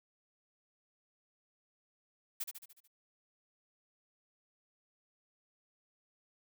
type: noise with echo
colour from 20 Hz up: blue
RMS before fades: -37 dBFS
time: 2.4-2.44 s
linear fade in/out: 10 ms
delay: 73 ms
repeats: 6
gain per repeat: -5 dB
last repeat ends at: 2.878 s
effects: none